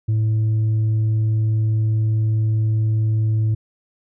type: tone with tanh clipping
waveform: triangle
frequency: 109.4 Hz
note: A2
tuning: 9 cents flat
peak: -16 dBFS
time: 0.08-3.55 s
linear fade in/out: 10 ms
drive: 7 dB
effects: none